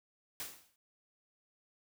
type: noise with exponential decay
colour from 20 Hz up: white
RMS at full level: -39 dBFS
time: 0.4-0.76 s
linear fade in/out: 1 ms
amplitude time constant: 77 ms
effects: none